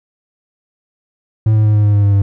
triangle tone with pitch steps, 109.2 / 107.76 / 106.34 / 104.93 / 103.55 / 102.18 / 100.83 / 99.5 Hz, A2 / A2 / G#2 / G#2 / G#2 / G#2 / G2 / G2, -13 / -36 / +41 / +18 / -5 / -28 / +49 / +26 cents, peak -6 dBFS, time 1.46-2.22 s, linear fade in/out 5 ms, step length 95 ms, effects none

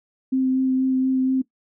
sine tone with vibrato, 261 Hz, C4, 4 cents flat, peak -17 dBFS, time 0.32-1.42 s, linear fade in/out 10 ms, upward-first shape sine, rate 4.2 Hz, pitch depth 11 cents each way, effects noise-tail reverb RT60 0.1 s tail -18 dB re dry

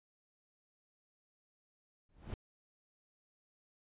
brown noise with exponential growth, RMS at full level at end -37 dBFS, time 2.09-2.34 s, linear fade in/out 2 ms, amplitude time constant 54 ms, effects resampled to 8000 Hz

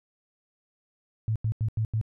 sine tone bursts, 110.1 Hz, A2, 2 cents sharp, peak -23 dBFS, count 5, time 1.28-2.013 s, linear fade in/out 0 ms, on 77 ms, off 87 ms, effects none

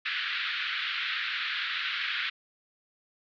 pink band-pass noise, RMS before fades -32 dBFS, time 0.05-2.3 s, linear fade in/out 10 ms, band 1400 to 4000 Hz, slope 48 dB/octave, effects none

